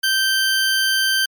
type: tone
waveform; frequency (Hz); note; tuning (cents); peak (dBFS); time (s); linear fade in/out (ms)
20% pulse; 1560; G6; -9; -11; 0.03-1.26; 10
effects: MP3 96 kbps